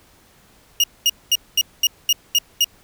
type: tone bursts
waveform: 30% pulse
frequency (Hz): 2853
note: F7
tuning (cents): +36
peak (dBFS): -10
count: 8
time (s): 0.8-2.644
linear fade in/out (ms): 2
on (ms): 38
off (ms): 220
effects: pink hiss -53 dBFS RMS until 2.83 s